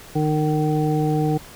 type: harmonic tone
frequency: 153 Hz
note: D#3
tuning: 29 cents flat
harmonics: 1 / 2 / 3 / 5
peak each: -20 / -23 / -25 / -27 dBFS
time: 0.15-1.38 s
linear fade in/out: 10 ms
effects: pink hiss -42 dBFS RMS until 1.55 s